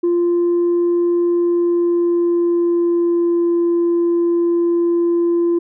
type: tone with pitch glide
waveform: sine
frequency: 346.8 to 342.6 Hz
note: F4 to F4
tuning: -12 to -33 cents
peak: -11 dBFS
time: 0.03-5.59 s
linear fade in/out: 10 ms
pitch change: -21 cents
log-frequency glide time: 1.25-3.55 s
effects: tanh soft clip ceiling -11 dBFS